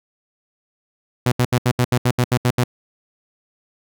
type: tone bursts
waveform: sawtooth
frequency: 123.47 Hz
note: B2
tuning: in tune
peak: -10 dBFS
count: 11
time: 1.26-2.639 s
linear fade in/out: 5 ms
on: 59 ms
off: 73 ms
effects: none